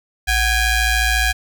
sawtooth ring-modulated tone, 800 Hz, G5, 35 cents sharp, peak -8 dBFS, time 0.27-1.33 s, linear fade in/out 20 ms, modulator 857 Hz, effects none

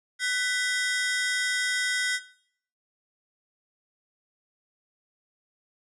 sawtooth ring-modulated tone, 1741 Hz, A6, 19 cents flat, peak -18 dBFS, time 0.19-2.2 s, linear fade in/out 50 ms, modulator 239 Hz, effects noise-tail reverb RT60 0.6 s tail -17 dB re dry + resampled to 24000 Hz

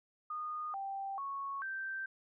sine tone with pitch steps, 1228 / 784 / 1105 / 1563 Hz, D#6 / G5 / C#6 / G6, -23 / 0 / -6 / -6 cents, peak -37 dBFS, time 0.3-2.06 s, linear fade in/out 5 ms, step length 440 ms, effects none

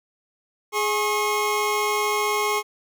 25% pulse tone pair together, 417.9 / 1082.6 Hz, G#4 / C#6, +11 / -41 cents, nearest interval octave + major third, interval 1648 cents, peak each -20 dBFS, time 0.72-2.63 s, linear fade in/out 50 ms, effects none

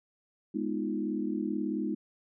sine chord, F half-diminished seventh, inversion first, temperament equal, 207.7 / 246.9 / 311.1 / 349.2 Hz, Ab3 / Cb4 / Eb4 / F4, 0 / 0 / 0 / 0 cents, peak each -34 / -36 / -33 / -38 dBFS, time 0.54-1.95 s, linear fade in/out 10 ms, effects none

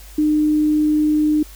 sine tone, 303.5 Hz, D#4, 43 cents flat, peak -13 dBFS, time 0.18-1.43 s, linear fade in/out 5 ms, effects added 50 Hz sine -38 dBFS peak until 1.55 s + white hiss -44 dBFS RMS until 1.55 s

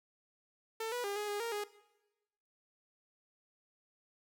sawtooth tone with pitch steps, 447.2 / 488.7 / 403.1 / 417.2 / 410.8 / 464.6 / 414.3 Hz, A4 / B4 / G4 / G#4 / G#4 / A#4 / G#4, +28 / -18 / +48 / +8 / -19 / -6 / -4 cents, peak -32 dBFS, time 0.8-1.64 s, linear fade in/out 5 ms, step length 120 ms, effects noise-tail reverb RT60 1.0 s tail -18 dB re dry

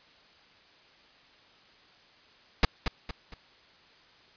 pink noise with echo, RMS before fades -19 dBFS, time 2.63-2.65 s, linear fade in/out 2 ms, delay 230 ms, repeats 3, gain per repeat -8 dB, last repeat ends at 3.34 s, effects white hiss -58 dBFS RMS until 4.36 s + resampled to 11025 Hz

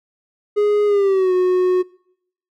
triangle tone with pitch glide, 415.3 to 365.7 Hz, G#4 to F#4, 0 to -20 cents, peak -11 dBFS, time 0.56-1.83 s, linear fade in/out 20 ms, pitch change -220 cents, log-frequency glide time 0.86-1.33 s, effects noise-tail reverb RT60 0.7 s tail -23 dB re dry

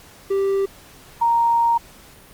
triangle / sine tone pair in turn, 391.9 / 932.1 Hz, G4 / A#5, 0 / 0 cents, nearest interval octave + minor third, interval 1500 cents, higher second, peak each -15 / -14 dBFS, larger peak second, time 0.3-0.66 / 1.21-1.78 s, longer second, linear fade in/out 10 ms, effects pink hiss -46 dBFS RMS until 2.33 s + Opus 48 kbps

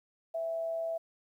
sine tone with amplitude modulation, 660 Hz, E5, 2 cents sharp, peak -30 dBFS, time 0.34-0.98 s, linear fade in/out 10 ms, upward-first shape sine, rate 141 Hz, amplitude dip 30%, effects 11-bit

